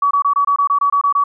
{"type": "tone bursts", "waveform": "sine", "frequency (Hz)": 1136, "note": "C#6", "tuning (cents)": 42, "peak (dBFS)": -11, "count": 11, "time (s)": [0.02, 1.239], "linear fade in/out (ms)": 5, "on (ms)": 89, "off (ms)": 24, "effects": []}